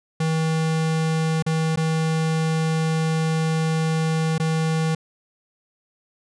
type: tone with dropouts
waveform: square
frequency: 160 Hz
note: D#3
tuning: 49 cents sharp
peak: -20 dBFS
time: 0.2-4.95 s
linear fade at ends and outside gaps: 5 ms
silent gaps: 1.425-1.463 / 1.76-1.772 / 4.381-4.398 s
effects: resampled to 22050 Hz